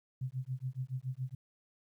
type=tone with tremolo; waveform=sine; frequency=129.4 Hz; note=C3; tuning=19 cents flat; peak=-32 dBFS; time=0.21-1.35 s; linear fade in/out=5 ms; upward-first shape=sine; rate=7.1 Hz; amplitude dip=100%; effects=12-bit